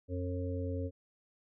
harmonic tone, 89.9 Hz, F#2, 49 cents flat, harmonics 1 / 3 / 5 / 6, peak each -35 / -40 / -42 / -43 dBFS, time 0.08-0.91 s, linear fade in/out 50 ms, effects none

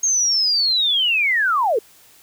sine linear sweep, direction down, 6500 to 396.4 Hz, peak -15 dBFS, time 0.03-1.79 s, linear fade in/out 5 ms, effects white hiss -50 dBFS RMS until 2.22 s

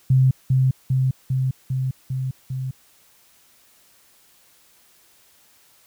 sine tone with echo, 130.8 Hz, C3, in tune, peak -12 dBFS, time 0.1-0.31 s, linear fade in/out 5 ms, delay 400 ms, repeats 6, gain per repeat -2 dB, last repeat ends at 2.71 s, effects white hiss -56 dBFS RMS until 5.86 s

